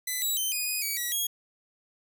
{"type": "tone with pitch steps", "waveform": "5% pulse", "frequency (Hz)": [2006, 3895, 3086, 2473, 2487, 2277, 1931, 3301], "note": ["B6", "B7", "G7", "D#7", "D#7", "C#7", "B6", "G#7"], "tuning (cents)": [26, -25, -28, -11, -1, 46, -39, -11], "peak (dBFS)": -19, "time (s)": [0.07, 1.27], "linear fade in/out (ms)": 5, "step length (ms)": 150, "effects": []}